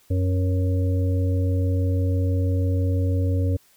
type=harmonic tone with a mistuned harmonic; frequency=92 Hz; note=F#2; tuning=9 cents flat; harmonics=1 / 3 / 5 / 6; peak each=-19 / -29 / -33 / -35 dBFS; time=0.1-3.57 s; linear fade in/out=10 ms; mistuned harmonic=5; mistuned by=+22 cents; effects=white hiss -58 dBFS RMS until 3.76 s